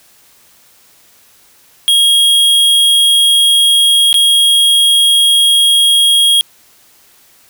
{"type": "tone with dropouts", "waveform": "square", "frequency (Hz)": 3275, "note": "G#7", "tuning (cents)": -25, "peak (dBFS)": -7, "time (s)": [1.88, 6.41], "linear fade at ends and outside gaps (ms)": 0, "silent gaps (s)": [4.129, 4.142], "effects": ["white hiss -47 dBFS RMS until 7.49 s"]}